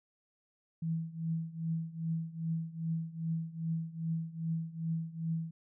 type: tone with tremolo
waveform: sine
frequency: 163.4 Hz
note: E3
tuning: 15 cents flat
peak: -29 dBFS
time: 0.82-5.51 s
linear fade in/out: 5 ms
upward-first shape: triangle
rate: 2.5 Hz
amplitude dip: 90%
effects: none